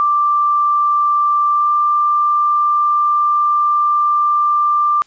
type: tone with pitch glide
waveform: sine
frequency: 1178 to 1185.5 Hz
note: D6 to D6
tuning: +5 to +16 cents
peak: -11 dBFS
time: 0-5.02 s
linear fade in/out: 0 ms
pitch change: +11 cents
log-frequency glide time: 1.52-1.69 s
effects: white hiss -52 dBFS RMS until 5.06 s + resampled to 16000 Hz